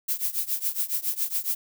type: noise with tremolo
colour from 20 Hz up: violet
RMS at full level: -24 dBFS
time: 0.08-1.55 s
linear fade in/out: 10 ms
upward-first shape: triangle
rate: 7.2 Hz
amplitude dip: 95%
effects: none